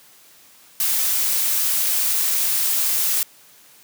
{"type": "noise", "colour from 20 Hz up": "blue", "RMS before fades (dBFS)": -20, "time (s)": [0.8, 3.23], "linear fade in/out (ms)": 2, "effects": ["white hiss -50 dBFS RMS until 3.83 s", "high-pass 100 Hz 12 dB/octave"]}